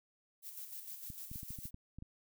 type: noise with tremolo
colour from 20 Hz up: violet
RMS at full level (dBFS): -46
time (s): 0.42-1.71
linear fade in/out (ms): 50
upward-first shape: square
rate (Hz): 6.6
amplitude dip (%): 45
type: clicks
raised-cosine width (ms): 5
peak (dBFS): -35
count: 10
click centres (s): 1.102 / 1.315 / 1.358 / 1.431 / 1.506 / 1.588 / 1.655 / 1.744 / 1.986 / 2.024
effects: none